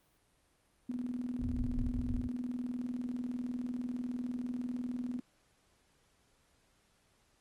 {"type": "tone with tremolo", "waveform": "sine", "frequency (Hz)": 246.9, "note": "B3", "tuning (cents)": 0, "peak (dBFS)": -33, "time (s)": [0.89, 5.2], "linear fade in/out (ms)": 5, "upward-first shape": "square", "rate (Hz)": 20, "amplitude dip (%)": 55}
{"type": "low-pass noise", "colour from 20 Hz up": "pink", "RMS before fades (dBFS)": -37, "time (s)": [1.39, 2.28], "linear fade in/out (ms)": 2, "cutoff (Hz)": 130, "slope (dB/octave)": 96}
{"effects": ["pink hiss -71 dBFS RMS until 7.4 s", "Opus 32 kbps"]}